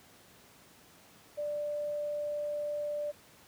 sine tone, 590 Hz, D5, 8 cents sharp, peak -32 dBFS, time 1.37-3.12 s, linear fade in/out 20 ms, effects pink hiss -58 dBFS RMS until 3.47 s + high-pass 100 Hz 12 dB/octave

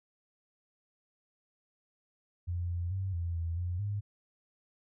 sine tone with pitch steps, 87.5 / 86.9 / 95.5 / 85.4 / 83.6 / 88.5 / 102.4 Hz, F2 / F2 / G2 / F2 / E2 / F2 / G#2, +4 / -8 / -45 / -38 / +25 / +23 / -24 cents, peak -31 dBFS, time 2.47-4.01 s, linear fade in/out 20 ms, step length 220 ms, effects none

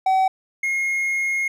triangle tone pair in turn, 760 / 2150 Hz, F#5 / C7, +46 / +47 cents, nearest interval octave + tritone, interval 1801 cents, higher second, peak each -13 / -18 dBFS, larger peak first, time 0.06-0.28 / 0.63-1.48 s, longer second, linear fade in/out 5 ms, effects none

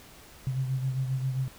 sine beating tone pair, 130.81 / 138.31 Hz, C3 / C#3, 0 / -4 cents, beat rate 7.5 Hz, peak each -27 / -36 dBFS, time 0.47-1.48 s, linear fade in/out 0 ms, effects pink hiss -51 dBFS RMS until 1.58 s

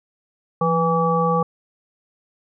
harmonic tone with a mistuned harmonic, 164.1 Hz, E3, 8 cents flat, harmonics 1 / 3 / 5 / 7, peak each -21 / -21 / -24 / -21 dBFS, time 0.61-1.43 s, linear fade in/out 5 ms, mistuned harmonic 1, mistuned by +66 cents, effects none

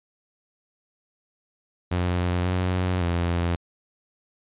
sawtooth tone with pitch steps, 89 / 91.3 / 86.2 Hz, F2 / F#2 / F2, +33 / -23 / -22 cents, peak -18 dBFS, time 1.91-3.56 s, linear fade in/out 10 ms, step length 550 ms, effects resampled to 8000 Hz

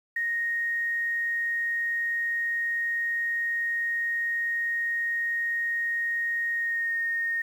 sine tone with pitch glide, 1864.7 to 1848.6 Hz, A#6 to A#6, 0 to -15 cents, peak -25 dBFS, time 0.16-7.42 s, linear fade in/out 5 ms, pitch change -15 cents, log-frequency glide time 6.53-6.96 s, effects 9-bit

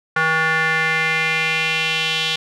square tone with band-pass filter sweep, 160 Hz, D#3, 49 cents sharp, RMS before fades -19 dBFS, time 0.16-2.36 s, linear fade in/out 5 ms, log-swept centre 1500 to 3300 Hz, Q 3.4, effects none

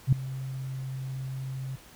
sine tone with ADSR envelope, 132.2 Hz, C3, 18 cents sharp, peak -14 dBFS, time 0.07-1.76 s, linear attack 55 ms, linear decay 3 ms, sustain -18 dB, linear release 10 ms, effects pink hiss -52 dBFS RMS until 1.95 s

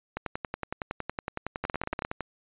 two click trains, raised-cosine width 0.5 ms, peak -15 / -16 dBFS, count 8 / 23, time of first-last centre 1.64-2.049 / 0.17-2.207 s, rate 17.1 / 10.8 Hz, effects resampled to 8000 Hz

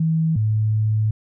sine tone pair in turn, 161.1 / 108.18 Hz, E3 / A2, -39 / -29 cents, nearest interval perfect fifth, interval 690 cents, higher first, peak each -16 dBFS, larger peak neither, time 0-0.36 / 0.36-1.11 s, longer second, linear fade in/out 5 ms, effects none

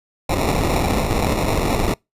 pink noise with sample-and-hold, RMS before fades -19 dBFS, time 0.29-1.94 s, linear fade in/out 5 ms, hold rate 1575 Hz, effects noise-tail reverb RT60 0.2 s tail -26 dB re dry + resampled to 32000 Hz

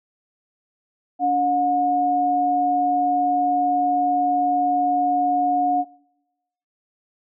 sine tone pair together, 286.6 / 722.2 Hz, D4 / F#5, -42 / -42 cents, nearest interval octave + major third, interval 1600 cents, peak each -25 / -17 dBFS, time 1.19-5.85 s, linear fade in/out 50 ms, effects noise-tail reverb RT60 0.9 s tail -23 dB re dry

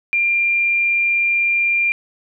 sine tone, 2388 Hz, D7, 28 cents sharp, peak -14 dBFS, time 0.13-1.92 s, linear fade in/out 0 ms, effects none

